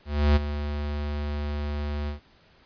square tone with ADSR envelope, 73.42 Hz, D2, in tune, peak -16 dBFS, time 0.05-2.2 s, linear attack 310 ms, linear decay 21 ms, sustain -12 dB, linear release 120 ms, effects pink hiss -58 dBFS RMS until 2.65 s + resampled to 11025 Hz

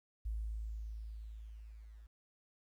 sine tone with level ramp, 54.3 Hz, A1, 22 cents flat, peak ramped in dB -35 to -52 dBFS, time 0.25-2.07 s, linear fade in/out 10 ms, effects 12-bit

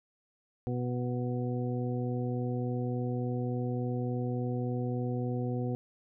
harmonic tone, 123.47 Hz, B2, in tune, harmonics 1 / 2 / 3 / 4 / 6, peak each -32 / -35 / -40 / -39 / -45 dBFS, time 0.67-5.75 s, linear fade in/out 0 ms, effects none

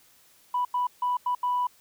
sine tone bursts at uneven times, 987 Hz, B5, 1 cent flat, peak -22 dBFS, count 5, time 0.54-0.65 / 0.74-0.87 / 1.02-1.17 / 1.26-1.35 / 1.43-1.67 s, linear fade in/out 5 ms, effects tanh soft clip ceiling -19 dBFS + white hiss -59 dBFS RMS until 1.8 s

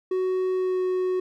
triangle tone with pitch glide, 371.9 to 368.7 Hz, F#4 to F#4, +9 to -6 cents, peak -20 dBFS, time 0.11-1.2 s, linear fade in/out 5 ms, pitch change -15 cents, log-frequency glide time 0.54-0.82 s, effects none

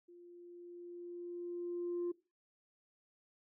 sine tone with level ramp, 349.2 Hz, F4, in tune, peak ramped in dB -55 to -32 dBFS, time 0.08-2.12 s, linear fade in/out 10 ms, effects noise-tail reverb RT60 0.3 s tail -21 dB re dry + tanh soft clip ceiling -32 dBFS

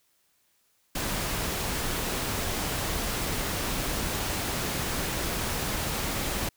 pink noise, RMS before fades -30 dBFS, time 0.95-6.49 s, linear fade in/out 5 ms, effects white hiss -69 dBFS RMS until 6.56 s

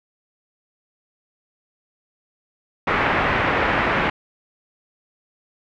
white low-pass noise, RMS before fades -20 dBFS, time 2.87-4.1 s, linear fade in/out 5 ms, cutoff 2100 Hz, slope 24 dB/octave, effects none

